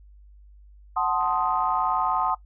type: chord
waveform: sine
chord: F# diminished seventh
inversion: none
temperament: equal with one note detuned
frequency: 740 / 880 / 1046.5 / 1248.8 Hz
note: F#5 / A5 / C6 / Eb6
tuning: 0 / 0 / 0 / +6 cents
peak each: -27 dBFS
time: 0.96-2.35 s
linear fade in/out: 10 ms
type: click train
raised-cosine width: 0.5 ms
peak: -32 dBFS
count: 67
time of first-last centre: 1.21-2.299 s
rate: 60.6 Hz
effects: noise-tail reverb RT60 0.1 s tail -18 dB re dry + added 50 Hz sine -47 dBFS peak until 2.45 s